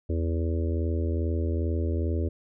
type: harmonic tone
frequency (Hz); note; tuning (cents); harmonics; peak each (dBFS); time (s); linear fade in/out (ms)
82.41; E2; 0; 1 / 3 / 4 / 5 / 6 / 7; -25 / -35 / -34 / -36 / -40 / -41; 0.09-2.29; 10
effects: none